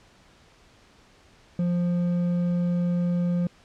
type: tone with hard clipping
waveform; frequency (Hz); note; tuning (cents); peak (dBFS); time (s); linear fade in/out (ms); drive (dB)
sine; 175.2; F3; +6; -23; 1.59-3.47; 2; 5
effects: pink hiss -56 dBFS RMS until 3.64 s + low-pass 6000 Hz 12 dB/octave